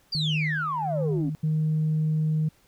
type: exponential sweep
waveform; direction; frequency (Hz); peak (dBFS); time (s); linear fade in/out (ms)
sine; down; 4860 to 258.4; -25; 0.12-1.3; 10
type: tone with tremolo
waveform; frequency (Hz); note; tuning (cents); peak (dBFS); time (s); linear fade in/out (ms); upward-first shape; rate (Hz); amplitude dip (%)
sine; 154.5; D#3; -12; -22; 0.15-1.35; 0; sine; 1.3; 80
type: tone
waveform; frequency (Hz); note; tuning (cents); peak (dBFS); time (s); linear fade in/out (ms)
sine; 155.56; D#3; 0; -20; 1.43-2.49; 10
effects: tanh soft clip ceiling -18 dBFS + pink hiss -62 dBFS RMS until 2.67 s